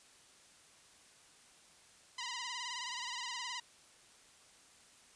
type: tone with vibrato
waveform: 10% pulse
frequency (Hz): 981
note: B5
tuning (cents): -12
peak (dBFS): -31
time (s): 2.18-3.6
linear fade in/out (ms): 5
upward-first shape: sine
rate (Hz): 19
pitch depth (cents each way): 80
effects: white hiss -62 dBFS RMS until 5.15 s + resampled to 22050 Hz